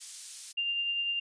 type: high-pass noise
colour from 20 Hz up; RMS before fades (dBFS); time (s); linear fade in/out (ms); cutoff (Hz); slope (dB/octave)
pink; -43; 0-0.53; 20; 5700; 12
type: tone with tremolo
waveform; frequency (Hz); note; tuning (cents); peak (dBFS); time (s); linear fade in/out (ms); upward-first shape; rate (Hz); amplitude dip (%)
sine; 2794; F7; 0; -27; 0.57-1.2; 10; triangle; 10; 35
effects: resampled to 22050 Hz